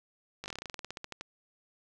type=slowing click train; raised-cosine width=0.2 ms; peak=-22 dBFS; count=18; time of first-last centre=0.44-1.21 s; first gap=19 ms; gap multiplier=1.1; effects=none